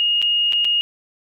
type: tone with dropouts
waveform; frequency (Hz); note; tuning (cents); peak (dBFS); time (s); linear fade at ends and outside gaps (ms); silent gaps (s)
sine; 2857; F7; +39; -15; 0-0.81; 0; 0.217-0.225 / 0.524-0.532 / 0.646-0.651
effects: none